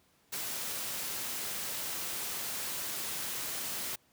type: noise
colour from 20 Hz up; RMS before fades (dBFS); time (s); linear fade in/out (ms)
white; -37; 0.32-3.96; 10
effects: pink hiss -68 dBFS RMS until 4.12 s + high-pass 80 Hz 12 dB/octave